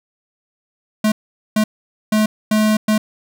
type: tone bursts at uneven times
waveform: square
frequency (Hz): 215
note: A3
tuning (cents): -40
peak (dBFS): -13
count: 5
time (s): 1.04-1.12 / 1.56-1.64 / 2.12-2.26 / 2.51-2.77 / 2.88-2.98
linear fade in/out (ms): 5
effects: none